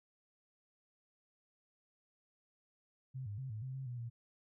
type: tone with pitch steps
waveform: sine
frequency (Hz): 130.9 / 102.4 / 132.4 / 108 / 130.6 / 133.5 / 122.4 / 117.4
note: C3 / G#2 / C3 / A2 / C3 / C3 / B2 / A#2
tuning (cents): +1 / -24 / +21 / -32 / -3 / +35 / -15 / +13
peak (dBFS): -40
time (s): 3.14-4.1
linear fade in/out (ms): 20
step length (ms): 120
effects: none